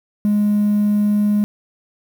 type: tone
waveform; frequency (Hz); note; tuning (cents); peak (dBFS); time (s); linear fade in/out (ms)
triangle; 207.7; G#3; 0; -10; 0.25-1.44; 0
effects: tanh soft clip ceiling -9 dBFS + 7-bit